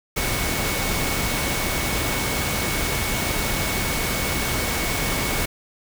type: tone in noise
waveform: sine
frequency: 2217 Hz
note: C#7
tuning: in tune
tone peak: -31 dBFS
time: 0.16-5.46 s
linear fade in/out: 10 ms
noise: pink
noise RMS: -24 dBFS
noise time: 0.16-5.46 s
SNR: -10 dB
effects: none

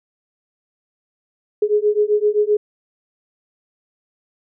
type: beating tone pair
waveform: sine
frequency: 415.3 / 423 Hz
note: G#4 / G#4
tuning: 0 / +32 cents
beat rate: 7.7 Hz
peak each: -17 dBFS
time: 1.62-2.57 s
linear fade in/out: 5 ms
effects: none

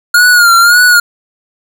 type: tone with vibrato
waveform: square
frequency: 1422 Hz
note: F6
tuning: 31 cents sharp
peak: -4 dBFS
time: 0.14-1 s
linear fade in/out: 5 ms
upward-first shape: sine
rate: 1.8 Hz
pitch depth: 67 cents each way
effects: none

